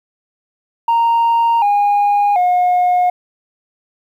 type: tone with pitch steps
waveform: sine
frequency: 928 / 817.3 / 719.7 Hz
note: A#5 / G#5 / F#5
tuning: -8 / -28 / -48 cents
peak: -8 dBFS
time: 0.88-3.1 s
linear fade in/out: 5 ms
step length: 740 ms
effects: tanh soft clip ceiling -9 dBFS + 8-bit